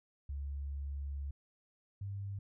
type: tone pair in turn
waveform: sine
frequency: 70.2 / 99.28 Hz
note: C#2 / G2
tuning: +22 / +22 cents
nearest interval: tritone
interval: 600 cents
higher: second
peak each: -37 / -38 dBFS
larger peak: first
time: 0.29-1.31 / 2.01-2.39 s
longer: first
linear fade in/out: 5 ms
effects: none